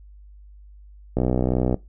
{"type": "click train", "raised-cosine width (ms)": 2, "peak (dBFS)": -8, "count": 37, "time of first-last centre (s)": [1.17, 1.743], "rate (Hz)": 62.8, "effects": ["noise-tail reverb RT60 0.2 s tail -19 dB re dry", "added 50 Hz sine -43 dBFS peak until 1.88 s"]}